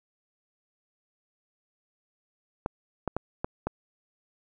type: clicks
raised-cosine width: 1 ms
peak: -14 dBFS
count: 5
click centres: 2.661 / 3.077 / 3.166 / 3.445 / 3.67 s
effects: none